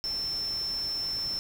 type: tone in noise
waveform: sine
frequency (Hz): 5350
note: E8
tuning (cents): +25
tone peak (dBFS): -29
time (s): 0.04-1.39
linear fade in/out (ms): 0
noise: pink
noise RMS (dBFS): -45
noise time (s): 0.04-1.39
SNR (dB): +13
effects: none